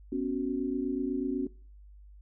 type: chord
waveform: sine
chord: B suspended second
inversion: none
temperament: equal with one note detuned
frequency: 249.1 / 277.2 / 370 Hz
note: B3 / C#4 / F#4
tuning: +15 / 0 / 0 cents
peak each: -34 / -31 / -34 dBFS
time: 0.12-1.47 s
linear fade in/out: 5 ms
effects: noise-tail reverb RT60 0.4 s tail -21 dB re dry + added 50 Hz sine -49 dBFS peak until 2.21 s